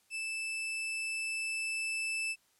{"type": "tone with level ramp", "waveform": "40% pulse", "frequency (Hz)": 2637, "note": "E7", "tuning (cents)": 0, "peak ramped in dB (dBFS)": [-34, -31], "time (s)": [0.1, 2.36], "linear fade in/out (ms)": 50, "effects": ["white hiss -70 dBFS RMS until 2.59 s", "low-pass 12000 Hz 12 dB/octave"]}